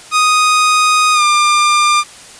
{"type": "tone with pitch glide", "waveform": "sawtooth", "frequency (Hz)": [1244.5, 1197.3], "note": ["D#6", "D6"], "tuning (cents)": [0, 33], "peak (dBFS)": -5, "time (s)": [0.11, 2.04], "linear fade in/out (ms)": 50, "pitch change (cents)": -67, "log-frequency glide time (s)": [1.13, 1.23], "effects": ["white hiss -36 dBFS RMS until 2.39 s", "resampled to 22050 Hz"]}